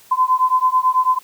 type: beating tone pair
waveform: sine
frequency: 1018 / 1027.1 Hz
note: C6 / C6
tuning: -48 / -32 cents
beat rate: 9.1 Hz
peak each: -16 dBFS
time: 0.11-1.19 s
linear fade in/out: 10 ms
effects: white hiss -48 dBFS RMS until 1.23 s